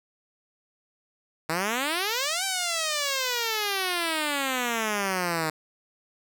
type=exponential two-way sweep; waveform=5% pulse; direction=up then down; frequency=154.6 to 784 to 154.6 Hz; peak=-14 dBFS; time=1.49-5.5 s; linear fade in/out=5 ms; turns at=2.44 s; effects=none

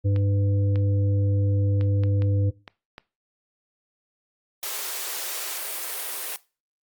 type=harmonic tone; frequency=99.8 Hz; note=G2; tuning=32 cents sharp; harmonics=1 / 3 / 5; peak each=-19 / -32 / -33 dBFS; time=0.04-2.51 s; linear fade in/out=20 ms
type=clicks; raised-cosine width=0.3 ms; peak=-23 dBFS; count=7; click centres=0.162 / 0.758 / 1.811 / 2.036 / 2.221 / 2.678 / 2.981 s
type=high-pass noise; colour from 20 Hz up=white; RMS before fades=-31 dBFS; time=4.63-6.36 s; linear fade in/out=0 ms; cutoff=340 Hz; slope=48 dB/octave
effects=noise-tail reverb RT60 0.3 s tail -19 dB re dry + Opus 32 kbps

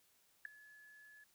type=tone with ADSR envelope; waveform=sine; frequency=1709 Hz; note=G#6; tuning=49 cents sharp; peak=-36 dBFS; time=0.45-1.24 s; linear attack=3 ms; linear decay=5 ms; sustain=-22 dB; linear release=4 ms; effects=white hiss -73 dBFS RMS until 1.34 s

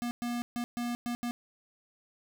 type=tone bursts at uneven times; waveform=square; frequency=239.7 Hz; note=A#3; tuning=48 cents sharp; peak=-32 dBFS; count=6; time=0.02-0.11 / 0.22-0.42 / 0.56-0.64 / 0.77-0.95 / 1.06-1.15 / 1.23-1.31 s; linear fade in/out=0 ms; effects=none

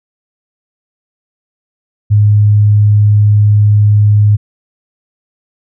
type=tone; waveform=sine; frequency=104.4 Hz; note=G#2; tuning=10 cents sharp; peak=-4 dBFS; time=2.1-4.37 s; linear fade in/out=20 ms; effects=none

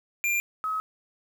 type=tone pair in turn; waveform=square / sine; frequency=2387 / 1277.7 Hz; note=D7 / D#6; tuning=+28 / +46 cents; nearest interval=major seventh; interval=1082 cents; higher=first; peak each=-24 / -26 dBFS; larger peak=first; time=0.24-0.4 / 0.64-0.8 s; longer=neither; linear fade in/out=0 ms; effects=9-bit

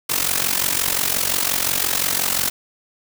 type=noise with amplitude modulation; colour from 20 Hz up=white; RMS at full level=-17 dBFS; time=0.09-2.5 s; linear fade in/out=10 ms; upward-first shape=sine; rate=45.7 Hz; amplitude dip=80%; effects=none

